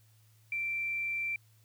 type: tone with quantisation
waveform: sine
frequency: 2349 Hz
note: D7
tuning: in tune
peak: -31 dBFS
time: 0.52-1.36 s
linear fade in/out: 2 ms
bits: 10
effects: added 109 Hz sine -61 dBFS peak until 1.64 s + white hiss -69 dBFS RMS until 1.64 s